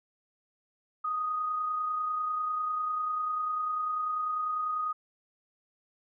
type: tone with amplitude modulation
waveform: sine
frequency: 1244.5 Hz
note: D#6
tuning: in tune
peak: -27 dBFS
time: 1.04-4.93 s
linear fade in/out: 10 ms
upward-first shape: sine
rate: 30.1 Hz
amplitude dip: 30%
effects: none